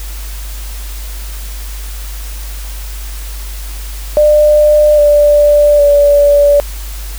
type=tone with pitch steps; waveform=sine; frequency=599 / 587.7 / 576.6 Hz; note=D5 / D5 / D5; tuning=+34 / +1 / -32 cents; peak=-4 dBFS; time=4.17-6.6 s; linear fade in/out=0 ms; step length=810 ms; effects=added 50 Hz sine -21 dBFS peak until 7.18 s + white hiss -31 dBFS RMS until 7.18 s